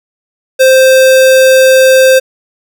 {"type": "tone", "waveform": "square", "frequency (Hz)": 523.3, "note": "C5", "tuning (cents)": 0, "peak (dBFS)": -3, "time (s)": [0.59, 2.2], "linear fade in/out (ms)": 20, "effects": []}